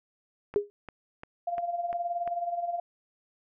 click train, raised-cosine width 0.5 ms, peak -26 dBFS, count 6, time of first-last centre 0.54-2.276 s, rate 2.88 Hz
sine tone with exponential decay, 410 Hz, G#4, 22 cents flat, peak -17 dBFS, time 0.56-0.7 s, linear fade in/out 0 ms, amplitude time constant 29 ms
sine tone with tremolo, 694 Hz, F5, 11 cents flat, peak -26 dBFS, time 1.47-2.8 s, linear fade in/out 5 ms, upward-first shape sine, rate 19 Hz, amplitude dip 65%
effects none

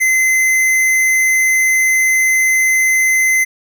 square tone, 2055 Hz, C7, 32 cents flat, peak -11 dBFS, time 0-3.45 s, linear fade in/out 20 ms, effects none

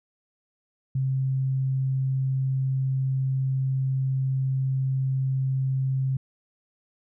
sine tone, 132.8 Hz, C3, 26 cents sharp, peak -22 dBFS, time 0.95-6.17 s, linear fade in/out 5 ms, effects none

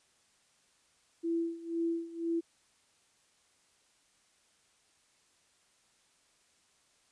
sine tone with tremolo, 334 Hz, E4, 23 cents sharp, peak -28 dBFS, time 1.23-2.41 s, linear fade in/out 20 ms, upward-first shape sine, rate 2 Hz, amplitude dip 85%, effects white hiss -69 dBFS RMS until 7.11 s + resampled to 22050 Hz

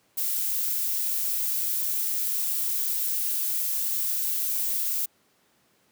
violet noise, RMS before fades -27 dBFS, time 0.17-5.06 s, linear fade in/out 10 ms, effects pink hiss -65 dBFS RMS until 5.91 s + high-pass 150 Hz 12 dB/octave

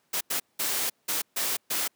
white noise bursts at uneven times, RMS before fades -28 dBFS, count 6, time 0.13-0.21 / 0.3-0.4 / 0.59-0.9 / 1.08-1.22 / 1.36-1.57 / 1.7-1.88 s, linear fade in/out 10 ms, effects pink hiss -70 dBFS RMS until 1.95 s + high-pass 200 Hz 12 dB/octave

